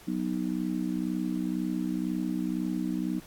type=harmonic tone; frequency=62 Hz; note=B1; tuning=7 cents sharp; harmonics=3 / 4 / 5; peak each=-32 / -32 / -32 dBFS; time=0.07-3.2 s; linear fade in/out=10 ms; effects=pink hiss -52 dBFS RMS until 3.26 s + AAC 64 kbps